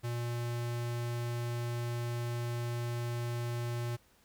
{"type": "tone", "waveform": "square", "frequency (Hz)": 119.3, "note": "A#2", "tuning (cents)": 41, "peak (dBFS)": -34, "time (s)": [0.03, 3.97], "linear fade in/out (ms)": 20, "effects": ["pink hiss -66 dBFS RMS until 4.24 s"]}